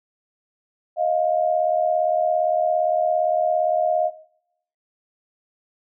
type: tone pair together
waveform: sine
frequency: 628.5 / 706 Hz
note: D#5 / F5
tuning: +17 / +19 cents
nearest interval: major second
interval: 202 cents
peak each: -21 dBFS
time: 0.96-4.11 s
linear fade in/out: 50 ms
effects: noise-tail reverb RT60 0.7 s tail -17 dB re dry